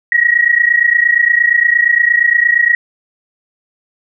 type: tone pair together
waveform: sine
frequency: 1887.4 / 1916 Hz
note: A#6 / A#6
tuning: +21 / +47 cents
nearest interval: unison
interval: 26 cents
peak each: -11 dBFS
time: 0.12-2.75 s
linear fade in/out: 2 ms
effects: none